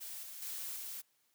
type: noise with level steps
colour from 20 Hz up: blue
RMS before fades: -45 / -48 / -42 / -44 dBFS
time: 0-1.02 s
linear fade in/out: 20 ms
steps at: 0.23 / 0.42 / 0.76 s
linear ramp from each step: 2 ms
effects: white hiss -75 dBFS RMS until 1.34 s + high-pass 100 Hz 12 dB/octave